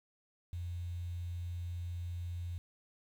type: tone with quantisation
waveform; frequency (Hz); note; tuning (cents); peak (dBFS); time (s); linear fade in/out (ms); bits
sine; 87.31; F2; 0; -37; 0.53-2.58; 0; 10
effects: none

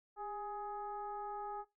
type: tone with frequency modulation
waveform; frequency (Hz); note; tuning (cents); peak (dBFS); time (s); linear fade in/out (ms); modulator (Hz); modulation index
sine; 830.6; G#5; 0; -40; 0.16-1.65; 50; 426; 0.83
effects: noise-tail reverb RT60 0.2 s tail -17 dB re dry

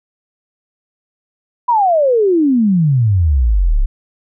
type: exponential sweep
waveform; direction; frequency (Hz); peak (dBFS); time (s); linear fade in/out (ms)
sine; down; 1000 to 31.06; -9; 1.68-3.86; 10
effects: none

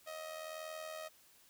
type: tone with amplitude modulation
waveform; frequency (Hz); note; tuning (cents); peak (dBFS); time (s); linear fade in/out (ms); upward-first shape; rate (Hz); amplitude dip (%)
sawtooth; 629; D#5; +19; -37; 0.06-1.09; 20; sine; 81.2; 60
effects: white hiss -65 dBFS RMS until 1.49 s

